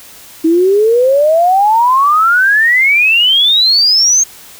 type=exponential sweep; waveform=sine; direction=up; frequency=315.9 to 6500 Hz; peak=-6 dBFS; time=0.44-4.24 s; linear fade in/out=10 ms; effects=white hiss -36 dBFS RMS until 4.59 s